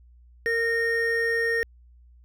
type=tone pair together; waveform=triangle; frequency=461.5 / 1846 Hz; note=A#4 / A#6; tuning=-17 / -17 cents; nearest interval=2 octaves; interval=2400 cents; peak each=-24 / -22 dBFS; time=0.46-1.63 s; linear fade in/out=0 ms; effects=added 60 Hz sine -50 dBFS peak until 2.24 s